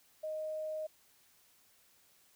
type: tone with quantisation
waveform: sine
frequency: 622.3 Hz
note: D#5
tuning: in tune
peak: -36 dBFS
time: 0.23-0.87 s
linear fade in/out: 10 ms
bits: 11
effects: white hiss -67 dBFS RMS until 2.35 s